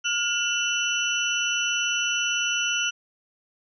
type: tone cluster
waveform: sine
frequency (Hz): 1419 / 2713 / 2975 / 5900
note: F6 / E7 / F#7 / F#8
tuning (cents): +27 / +49 / +9 / -6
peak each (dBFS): -28 / -28 / -27 / -30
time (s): 0.04-2.91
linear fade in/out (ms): 20
effects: none